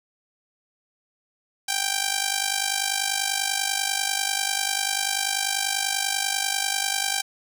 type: tone with amplitude modulation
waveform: 5% pulse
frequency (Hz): 786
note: G5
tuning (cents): +4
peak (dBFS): -8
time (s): 1.68-7.22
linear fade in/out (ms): 10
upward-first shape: sine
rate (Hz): 50.2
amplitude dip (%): 75
effects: none